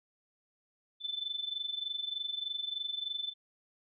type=tone with amplitude modulation; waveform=sine; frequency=3520 Hz; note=A7; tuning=in tune; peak=-31 dBFS; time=1-3.34 s; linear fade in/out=50 ms; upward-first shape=sine; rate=23.3 Hz; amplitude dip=80%; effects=none